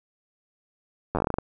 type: slowing click train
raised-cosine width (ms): 1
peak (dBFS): -11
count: 11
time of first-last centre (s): 1.15-1.385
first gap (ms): 10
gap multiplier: 1.18
effects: none